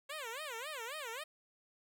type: tone with vibrato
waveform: 10% pulse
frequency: 530 Hz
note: C5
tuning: 22 cents sharp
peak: -33 dBFS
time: 0.09-1.24 s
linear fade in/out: 10 ms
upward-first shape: sine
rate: 3.7 Hz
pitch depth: 290 cents each way
effects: none